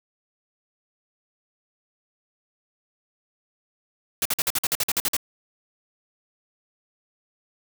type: noise bursts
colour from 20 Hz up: white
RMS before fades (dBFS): -23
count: 12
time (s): 4.22-5.167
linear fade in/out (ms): 2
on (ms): 34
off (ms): 49
effects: none